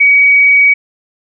sine tone, 2262 Hz, C#7, 34 cents sharp, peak -4 dBFS, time 0-0.74 s, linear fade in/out 10 ms, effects none

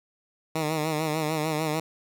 10% pulse tone with vibrato, 155.56 Hz, D#3, in tune, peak -17 dBFS, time 0.55-1.8 s, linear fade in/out 5 ms, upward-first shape sine, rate 6.7 Hz, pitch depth 60 cents each way, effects none

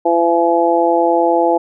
harmonic tone, 169.4 Hz, E3, 48 cents sharp, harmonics 2 / 3 / 4 / 5, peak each -16 / -16 / -16 / -16 dBFS, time 0.05-1.58 s, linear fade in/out 10 ms, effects none

